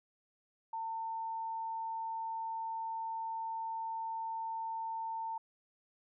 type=tone; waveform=sine; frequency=900 Hz; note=A5; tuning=39 cents sharp; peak=-36 dBFS; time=0.73-5.38 s; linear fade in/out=5 ms; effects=none